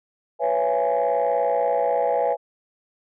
sine chord, C# minor seventh, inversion third, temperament equal with one note detuned, 493.9 / 554.4 / 670.8 / 830.6 Hz, B4 / C#5 / E5 / G#5, 0 / 0 / +30 / 0 cents, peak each -23 dBFS, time 0.39-2.37 s, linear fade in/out 50 ms, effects tanh soft clip ceiling -13 dBFS

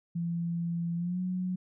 sine tone with pitch glide, 169.8 to 183.04 Hz, F3 to F#3, -48 to -18 cents, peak -29 dBFS, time 0.15-1.56 s, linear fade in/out 10 ms, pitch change +130 cents, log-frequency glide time 0.96-1.2 s, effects none

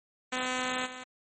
5% pulse tone with level steps, 254.3 Hz, C4, 49 cents flat, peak -18 / -29 dBFS, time 0.32-1.04 s, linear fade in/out 10 ms, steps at 0.85 s, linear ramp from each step 20 ms, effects MP3 32 kbps

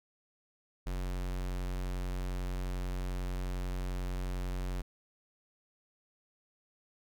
square tone, 45.62 Hz, F#1, 24 cents flat, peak -34 dBFS, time 0.86-4.82 s, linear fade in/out 10 ms, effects none

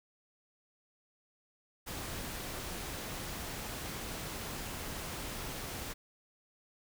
pink noise, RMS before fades -41 dBFS, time 1.86-5.94 s, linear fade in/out 20 ms, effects none

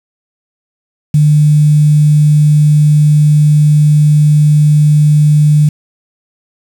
sine tone with quantisation, 150 Hz, D3, 37 cents sharp, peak -4 dBFS, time 1.14-5.69 s, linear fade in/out 5 ms, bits 5, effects none

